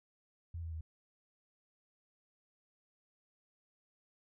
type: tone with pitch steps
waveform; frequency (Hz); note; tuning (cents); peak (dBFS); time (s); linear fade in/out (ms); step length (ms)
sine; 84.3 / 82.04 / 79.84; E2 / E2 / D#2; +39 / -8 / +45; -39; 0.54-0.81; 5; 90
effects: none